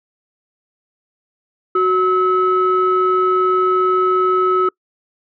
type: tone pair together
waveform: sine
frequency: 370.5 / 1293.1 Hz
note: F#4 / E6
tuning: +2 / -34 cents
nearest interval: octave + minor seventh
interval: 2164 cents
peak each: -14 dBFS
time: 1.75-4.69 s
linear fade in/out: 5 ms
effects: noise-tail reverb RT60 0.1 s tail -26 dB re dry + tanh soft clip ceiling -6 dBFS